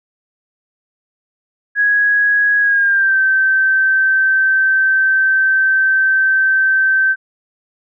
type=tone with pitch glide; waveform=sine; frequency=1661.2 to 1550 Hz; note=G#6 to G6; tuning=0 to -20 cents; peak=-10 dBFS; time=1.75-7.16 s; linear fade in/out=50 ms; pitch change=-120 cents; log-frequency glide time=2.6-3.19 s; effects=none